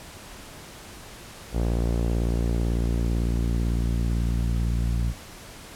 sawtooth tone with low-pass filter sweep, 58 Hz, A#1, 8 cents flat, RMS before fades -24 dBFS, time 1.52-5.14 s, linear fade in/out 50 ms, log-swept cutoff 620 to 160 Hz, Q 1, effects pink hiss -43 dBFS RMS until 5.75 s + low-pass 12000 Hz 12 dB/octave

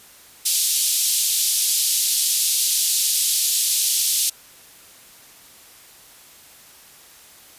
white band-pass noise, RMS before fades -20 dBFS, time 0.45-4.3 s, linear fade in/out 10 ms, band 3400 to 13000 Hz, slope 24 dB/octave, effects white hiss -47 dBFS RMS until 7.58 s + resampled to 32000 Hz

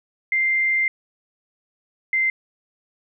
sine tone pair in turn, 2093 / 2081 Hz, C7 / C7, 0 / -10 cents, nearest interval unison, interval 10 cents, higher first, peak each -17 dBFS, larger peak neither, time 0.32-0.88 / 2.13-2.3 s, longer first, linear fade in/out 2 ms, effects none

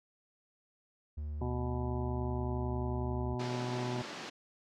triangle tone with pitch glide, 75 to 71.94 Hz, D2 to D2, +37 to -35 cents, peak -34 dBFS, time 1.17-3.35 s, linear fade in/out 10 ms, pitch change -72 cents, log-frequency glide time 1.29-2.74 s
harmonic tone, 123.47 Hz, B2, in tune, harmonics 1 / 2 / 3 / 5 / 6 / 7 / 8, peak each -37 / -40 / -40 / -46 / -48 / -46 / -48 dBFS, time 1.41-4.02 s, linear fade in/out 5 ms
pink band-pass noise, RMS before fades -44 dBFS, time 3.39-4.3 s, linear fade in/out 10 ms, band 180 to 5800 Hz, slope 24 dB/octave
effects none

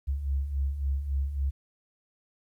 sine beating tone pair, 66.2 / 69.8 Hz, C2 / C#2, +21 / +13 cents, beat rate 3.6 Hz, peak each -34 / -27 dBFS, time 0.07-1.51 s, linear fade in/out 20 ms, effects 11-bit

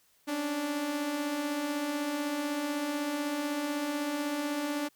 sawtooth beating tone pair, 277.2 / 293.2 Hz, C#4 / D4, 0 / -3 cents, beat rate 16 Hz, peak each -36 / -27 dBFS, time 0.27-4.89 s, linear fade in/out 20 ms, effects white hiss -67 dBFS RMS until 4.95 s

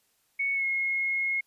sine tone with pitch glide, 2217 to 2161 Hz, C#7 to C#7, 0 to -45 cents, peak -25 dBFS, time 0.39-1.41 s, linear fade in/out 10 ms, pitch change -45 cents, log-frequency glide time 0.54-0.65 s, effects white hiss -70 dBFS RMS until 1.46 s + resampled to 32000 Hz

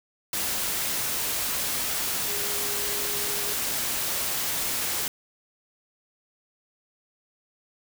sine tone in noise, 410 Hz, G#4, 22 cents flat, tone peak -38 dBFS, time 2.28-3.53 s, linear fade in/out 2 ms, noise white, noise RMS -28 dBFS, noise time 0.33-5.08 s, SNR -13 dB, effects none

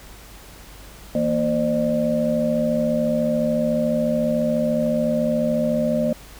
sine tone cluster, 163.5 / 233.1 / 527 / 601 Hz, E3 / A#3 / C5 / D5, -14 / 0 / +12 / +40 cents, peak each -29 / -21 / -26 / -22 dBFS, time 1.15-6.13 s, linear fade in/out 2 ms, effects added 50 Hz sine -44 dBFS peak until 6.39 s + pink hiss -44 dBFS RMS until 6.39 s

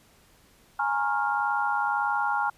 sine chord, Bb minor seventh, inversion third, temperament equal with one note detuned, 830.6 / 932.3 / 1088.4 / 1396.9 Hz, Ab5 / Bb5 / Db6 / F6, 0 / 0 / -32 / 0 cents, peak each -27 / -31 / -32 / -28 dBFS, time 0.79-2.5 s, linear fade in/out 5 ms, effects pink hiss -59 dBFS RMS until 2.57 s + resampled to 32000 Hz

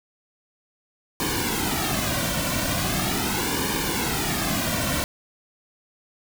pink noise with flanger, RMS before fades -25 dBFS, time 1.2-5.04 s, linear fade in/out 0 ms, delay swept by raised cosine 1.5 to 2.42 ms, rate 0.4 Hz, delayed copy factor -0.75, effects none

